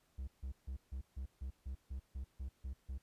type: tone bursts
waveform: triangle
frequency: 65.7 Hz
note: C2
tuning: 8 cents sharp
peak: -38 dBFS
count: 12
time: 0.18-2.982 s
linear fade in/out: 10 ms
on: 96 ms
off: 150 ms
effects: pink hiss -75 dBFS RMS until 3.02 s + resampled to 32000 Hz